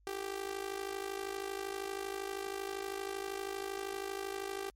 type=tone with amplitude modulation; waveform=sawtooth; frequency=392 Hz; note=G4; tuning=in tune; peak=-30 dBFS; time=0.07-4.7 s; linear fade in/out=0 ms; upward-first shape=sine; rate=52.7 Hz; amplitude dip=80%; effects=added 50 Hz sine -63 dBFS peak until 4.75 s + MP3 64 kbps